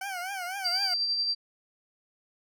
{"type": "tone with vibrato", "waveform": "20% pulse", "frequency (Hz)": 750, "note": "F#5", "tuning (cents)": 23, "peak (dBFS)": -28, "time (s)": [0.01, 0.94], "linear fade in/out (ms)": 5, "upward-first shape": "triangle", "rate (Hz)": 4, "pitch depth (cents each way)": 140}
{"type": "tone with tremolo", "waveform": "sine", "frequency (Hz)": 4699, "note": "D8", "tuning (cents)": 0, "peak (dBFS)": -24, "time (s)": [0.64, 1.35], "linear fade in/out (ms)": 20, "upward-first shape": "sine", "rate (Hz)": 11, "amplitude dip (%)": 35}
{"effects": []}